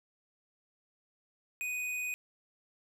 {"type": "tone with tanh clipping", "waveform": "sine", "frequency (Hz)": 2489, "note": "D#7", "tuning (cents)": 0, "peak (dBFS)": -35, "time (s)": [1.61, 2.14], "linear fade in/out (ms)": 0, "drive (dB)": 15, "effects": []}